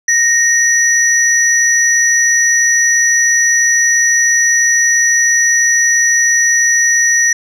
sine tone pair together, 1857 / 5883 Hz, A#6 / F#8, -7 / -11 cents, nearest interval octave + minor sixth, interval 1996 cents, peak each -10 dBFS, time 0.08-7.33 s, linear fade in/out 5 ms, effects tanh soft clip ceiling -3 dBFS

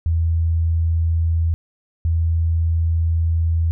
sine tone pair in turn, 82.41 / 82.41 Hz, E2 / E2, 0 / 0 cents, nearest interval unison, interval 0 cents, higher neither, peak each -15 dBFS, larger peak neither, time 0.06-1.54 / 2.05-3.71 s, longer second, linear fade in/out 0 ms, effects none

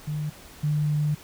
sine tone pair in turn, 150.5 / 149.46 Hz, D3 / D3, +43 / +31 cents, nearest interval unison, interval 12 cents, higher first, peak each -26 / -21 dBFS, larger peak second, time 0.07-0.3 / 0.63-1.15 s, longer second, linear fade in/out 10 ms, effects pink hiss -47 dBFS RMS until 1.23 s

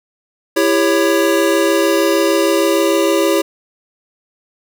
square chord, C# diminished, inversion first, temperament just, 332.6 / 399.1 / 554.4 Hz, E4 / G4 / C#5, +16 / +31 / 0 cents, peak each -16 / -17 / -17 dBFS, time 0.56-3.42 s, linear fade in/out 10 ms, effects none

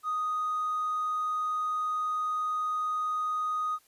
sine tone with hard clipping, 1244.5 Hz, D#6, in tune, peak -28 dBFS, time 0.03-3.79 s, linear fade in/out 50 ms, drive 1 dB, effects white hiss -64 dBFS RMS until 3.87 s + resampled to 32000 Hz

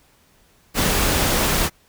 pink noise, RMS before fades -19 dBFS, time 0.74-1.7 s, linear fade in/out 50 ms, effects pink hiss -57 dBFS RMS until 1.88 s

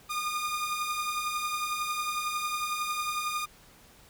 sawtooth beating tone pair, 1209 / 1220 Hz, D6 / D#6, +50 / -34 cents, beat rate 11 Hz, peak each -33 / -27 dBFS, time 0.09-3.46 s, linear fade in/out 20 ms, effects pink hiss -56 dBFS RMS until 4.09 s

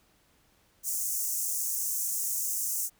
pink high-pass noise, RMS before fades -31 dBFS, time 0.83-2.9 s, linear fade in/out 50 ms, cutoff 6200 Hz, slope 48 dB/octave, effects pink hiss -66 dBFS RMS until 2.99 s

